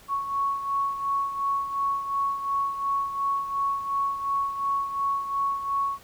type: beating tone pair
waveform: sine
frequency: 1108.7 / 1111.5 Hz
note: C#6 / C#6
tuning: 0 / +4 cents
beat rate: 2.8 Hz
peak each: -25 / -32 dBFS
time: 0.08-5.99 s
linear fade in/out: 50 ms
effects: pink hiss -52 dBFS RMS until 6.03 s